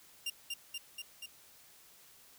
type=tone with echo; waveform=sawtooth; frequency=2794 Hz; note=F7; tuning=in tune; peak=-31 dBFS; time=0.26-0.3 s; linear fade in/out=5 ms; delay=240 ms; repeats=4; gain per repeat=-2 dB; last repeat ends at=1.26 s; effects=white hiss -60 dBFS RMS until 2.38 s